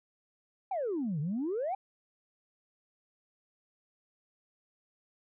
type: exponential two-way sweep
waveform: sine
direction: down then up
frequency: 811 to 140 to 811 Hz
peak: -29 dBFS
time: 0.71-1.75 s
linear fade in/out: 5 ms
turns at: 1.2 s
effects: tanh soft clip ceiling -27 dBFS